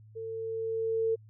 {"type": "tone with level ramp", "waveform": "sine", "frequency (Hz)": 450, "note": "A4", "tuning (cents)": 39, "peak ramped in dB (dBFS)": [-36, -24], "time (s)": [0.15, 1.16], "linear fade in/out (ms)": 20, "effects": ["added 108 Hz sine -51 dBFS peak until 1.29 s"]}